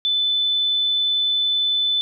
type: tone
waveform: sine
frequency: 3509 Hz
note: A7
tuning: 5 cents flat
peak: -17 dBFS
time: 0.05-2.01 s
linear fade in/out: 0 ms
effects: none